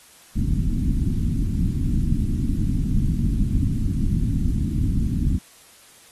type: low-pass noise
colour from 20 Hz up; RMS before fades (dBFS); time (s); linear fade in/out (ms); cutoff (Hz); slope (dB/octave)
pink; -21; 0.35-5.39; 20; 280; 48
effects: white hiss -50 dBFS RMS until 6.11 s + AAC 32 kbps